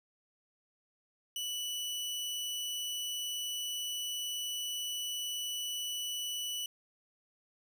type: tone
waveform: sawtooth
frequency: 2963 Hz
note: F#7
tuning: 2 cents sharp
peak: -32 dBFS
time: 1.36-6.66 s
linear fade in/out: 2 ms
effects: 12-bit